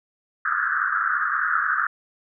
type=band-pass noise; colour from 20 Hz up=pink; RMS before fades=-23 dBFS; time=0.45-1.87 s; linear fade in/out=5 ms; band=1200 to 1700 Hz; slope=96 dB/octave; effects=none